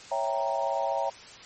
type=chord; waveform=sine; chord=C# diminished seventh; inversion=none; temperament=equal; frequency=554.4 / 659.3 / 784 / 932.3 Hz; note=C#5 / E5 / G5 / Bb5; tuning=0 / 0 / 0 / 0 cents; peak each=-31 dBFS; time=0.11-1.1 s; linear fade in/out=10 ms; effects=white hiss -47 dBFS RMS until 1.45 s + MP3 32 kbps